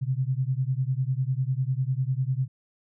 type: beating tone pair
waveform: sine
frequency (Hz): 126.6 / 136.6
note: B2 / C#3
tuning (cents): +43 / -25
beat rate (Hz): 10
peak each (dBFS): -26 / -27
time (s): 0.01-2.48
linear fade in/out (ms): 20
effects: none